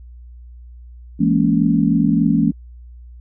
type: chord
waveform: sine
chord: A# half-diminished seventh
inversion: second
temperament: just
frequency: 167.82 / 209.8 / 233.1 / 279.7 Hz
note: E3 / G#3 / A#3 / C#4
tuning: +31 / +18 / 0 / +16 cents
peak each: -18 dBFS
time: 1.19-2.52 s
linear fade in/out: 20 ms
effects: added 60 Hz sine -36 dBFS peak until 3.2 s